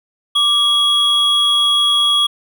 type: tone pair together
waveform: triangle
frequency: 1174.7 / 3323 Hz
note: D6 / G#7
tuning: 0 / 0 cents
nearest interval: octave + tritone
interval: 1800 cents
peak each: -19 / -10 dBFS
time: 0.35-2.27 s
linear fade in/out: 10 ms
effects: none